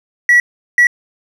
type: tone bursts at uneven times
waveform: triangle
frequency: 1937 Hz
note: B6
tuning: 34 cents flat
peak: -3 dBFS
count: 2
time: 0.29-0.4 / 0.78-0.87 s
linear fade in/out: 2 ms
effects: tanh soft clip ceiling -1 dBFS